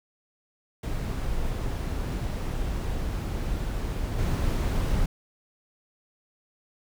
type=noise with level steps; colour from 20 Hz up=brown; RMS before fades=-29 / -25 dBFS; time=0.83-5.06 s; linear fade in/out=5 ms; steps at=4.18 s; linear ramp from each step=10 ms; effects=none